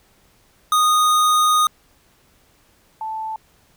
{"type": "tone pair in turn", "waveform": ["square", "sine"], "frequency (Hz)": [1237, 878.5], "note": ["D#6", "A5"], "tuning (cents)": [-10, -3], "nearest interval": "tritone", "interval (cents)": 593, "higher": "first", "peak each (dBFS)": [-14, -24], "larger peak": "first", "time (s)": [[0.72, 1.67], [3.01, 3.36]], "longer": "first", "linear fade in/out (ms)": 2, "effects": ["pink hiss -57 dBFS RMS until 3.76 s"]}